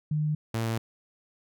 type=tone pair in turn; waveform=sine / sawtooth; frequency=151.9 / 113.44 Hz; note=D#3 / A#2; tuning=-41 / -47 cents; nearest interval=perfect fourth; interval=506 cents; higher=first; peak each=-24 / -23 dBFS; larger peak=second; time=0.11-0.35 / 0.54-0.78 s; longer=neither; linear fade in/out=5 ms; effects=none